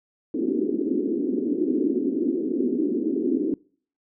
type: band-pass noise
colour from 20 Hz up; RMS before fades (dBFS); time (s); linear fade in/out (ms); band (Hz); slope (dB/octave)
pink; -24; 0.34-3.54; 2; 250 to 380; 48
effects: noise-tail reverb RT60 0.5 s tail -25 dB re dry